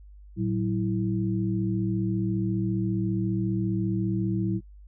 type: tone cluster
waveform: sine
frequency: 112.7 / 187.4 / 327.6 Hz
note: A2 / F#3 / E4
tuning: +42 / +22 / -11 cents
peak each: -28 / -27 / -30 dBFS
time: 0.36-4.61 s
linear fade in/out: 50 ms
effects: noise-tail reverb RT60 0.1 s tail -25 dB re dry + added 50 Hz sine -45 dBFS peak until 4.87 s